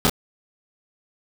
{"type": "noise with echo", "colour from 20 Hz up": "pink", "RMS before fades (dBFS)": -17, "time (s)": [0.05, 0.07], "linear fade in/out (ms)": 0, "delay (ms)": 26, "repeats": 1, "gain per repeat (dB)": -2, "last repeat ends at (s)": 0.096, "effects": []}